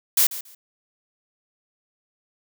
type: noise with echo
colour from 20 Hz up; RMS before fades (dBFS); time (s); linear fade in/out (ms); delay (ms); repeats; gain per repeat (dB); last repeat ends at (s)
blue; -17; 0.17-0.27; 5; 140; 2; -15; 0.55
effects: none